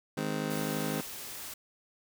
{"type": "chord", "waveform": "25% pulse", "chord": "Ab major", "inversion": "second", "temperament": "just", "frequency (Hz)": [155.74, 207.7, 259.6], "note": ["Eb3", "Ab3", "C4"], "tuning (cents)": [2, 0, -13], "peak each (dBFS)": -32, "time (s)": [0.17, 1.01], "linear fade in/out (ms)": 5}
{"type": "noise", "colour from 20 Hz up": "white", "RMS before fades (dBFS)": -42, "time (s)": [0.5, 1.54], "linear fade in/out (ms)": 5}
{"effects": []}